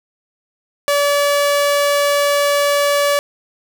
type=tone; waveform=sawtooth; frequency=574 Hz; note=D5; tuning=40 cents flat; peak=-9 dBFS; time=0.88-3.19 s; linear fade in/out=0 ms; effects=none